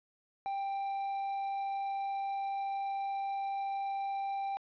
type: tone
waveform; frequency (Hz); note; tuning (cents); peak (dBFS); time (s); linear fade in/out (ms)
triangle; 788; G5; +9; -31; 0.46-4.57; 0
effects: resampled to 11025 Hz + 10-bit